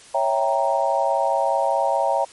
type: chord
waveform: sine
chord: C# diminished seventh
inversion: none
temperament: equal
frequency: 554.4 / 659.3 / 784 / 932.3 Hz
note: C#5 / E5 / G5 / Bb5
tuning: 0 / 0 / 0 / 0 cents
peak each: -23 dBFS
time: 0.14-2.25 s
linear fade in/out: 10 ms
effects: white hiss -46 dBFS RMS until 2.32 s + MP3 48 kbps